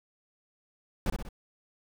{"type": "noise with echo", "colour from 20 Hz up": "brown", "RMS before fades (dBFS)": -27, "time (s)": [1.06, 1.1], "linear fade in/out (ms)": 2, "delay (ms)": 63, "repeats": 3, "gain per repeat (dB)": -5, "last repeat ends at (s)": 1.289, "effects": []}